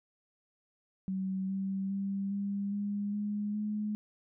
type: tone with pitch steps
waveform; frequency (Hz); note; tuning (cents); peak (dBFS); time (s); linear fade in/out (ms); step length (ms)
sine; 190 / 193.32 / 196.7 / 200.1 / 203.6 / 207.2 / 210.8; F#3 / G3 / G3 / G3 / G#3 / G#3 / G#3; +46 / -24 / +6 / +36 / -34 / -4 / +26; -31; 1.08-3.95; 0; 410
effects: none